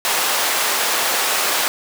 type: high-pass noise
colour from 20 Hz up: pink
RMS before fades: -19 dBFS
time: 0.05-1.68 s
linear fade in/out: 0 ms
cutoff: 690 Hz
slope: 12 dB/octave
effects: none